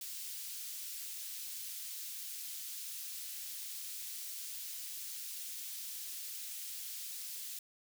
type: high-pass noise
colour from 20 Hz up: white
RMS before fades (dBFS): -44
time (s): 0.01-7.59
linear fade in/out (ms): 2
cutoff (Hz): 3300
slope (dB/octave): 12
effects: none